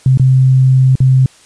sine tone with dropouts, 130.81 Hz, C3, in tune, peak -5 dBFS, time 0.06-1.26 s, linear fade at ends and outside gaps 2 ms, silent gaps 0.174-0.196 / 0.955-1.003 s, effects white hiss -44 dBFS RMS until 1.45 s + resampled to 22050 Hz

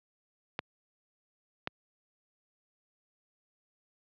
clicks, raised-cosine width 0.3 ms, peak -15 dBFS, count 2, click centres 0.591 / 1.674 s, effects high-pass 100 Hz 12 dB/octave + low-pass 4000 Hz 12 dB/octave

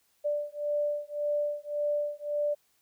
sine beating tone pair, 587.3 / 589.1 Hz, D5 / D5, 0 / +5 cents, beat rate 1.8 Hz, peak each -31 dBFS, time 0.24-2.55 s, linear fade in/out 20 ms, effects white hiss -70 dBFS RMS until 2.81 s

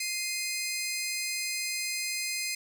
15% pulse tone pair together, 2093 / 2489 Hz, C7 / D#7, 0 / 0 cents, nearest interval minor third, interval 300 cents, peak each -27 dBFS, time 0-2.55 s, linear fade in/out 5 ms, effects none

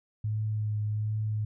sine tone with vibrato, 106.8 Hz, G#2, 49 cents sharp, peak -27 dBFS, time 0.24-1.45 s, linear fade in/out 5 ms, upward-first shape triangle, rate 1.3 Hz, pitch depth 22 cents each way, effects none

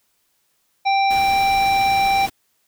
harmonic tone, 785 Hz, G5, 2 cents sharp, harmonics 1 / 3 / 5 / 7, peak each -15 / -23 / -29 / -33 dBFS, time 0.85-2.27 s, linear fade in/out 20 ms
pink noise, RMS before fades -32 dBFS, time 1.1-2.3 s, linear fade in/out 10 ms
effects white hiss -66 dBFS RMS until 2.67 s

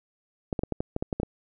clicks, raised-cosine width 2 ms, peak -14 dBFS, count 10, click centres 0.528 / 0.592 / 0.635 / 0.723 / 0.805 / 0.964 / 1.025 / 1.128 / 1.2 / 1.232 s, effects none

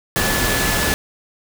sine tone in noise, 1726 Hz, A6, 34 cents flat, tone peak -24 dBFS, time 0.16-0.94 s, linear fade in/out 0 ms, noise pink, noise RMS -19 dBFS, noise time 0.16-0.94 s, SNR -8 dB, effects none

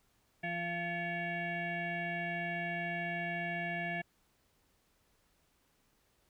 sine tone with frequency modulation, 1207 Hz, D6, 47 cents sharp, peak -34 dBFS, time 0.43-4.02 s, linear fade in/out 10 ms, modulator 518 Hz, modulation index 2.4, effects pink hiss -73 dBFS RMS until 6.29 s

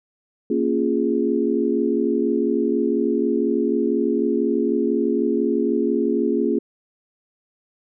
sine chord, Bb minor seventh, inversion none, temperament equal, 233.1 / 277.2 / 349.2 / 415.3 Hz, Bb3 / Db4 / F4 / Ab4, 0 / 0 / 0 / 0 cents, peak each -23 dBFS, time 0.5-6.59 s, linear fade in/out 5 ms, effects none

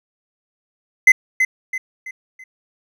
triangle tone with echo, 2047 Hz, C7, 38 cents flat, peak -3 dBFS, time 1.07-1.12 s, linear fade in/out 5 ms, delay 330 ms, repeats 4, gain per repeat -8 dB, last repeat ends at 2.44 s, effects none

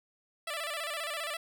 10% pulse tone with vibrato, 624 Hz, D#5, 5 cents sharp, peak -26 dBFS, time 0.47-1.37 s, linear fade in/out 5 ms, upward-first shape square, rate 15 Hz, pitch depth 100 cents each way, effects none

